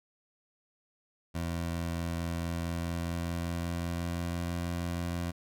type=tone with pitch glide; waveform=20% pulse; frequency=84.4 to 86.32 Hz; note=E2 to F2; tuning=+41 to -20 cents; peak=-27 dBFS; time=1.34-5.32 s; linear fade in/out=20 ms; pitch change=+39 cents; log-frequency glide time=2.45-4.56 s; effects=none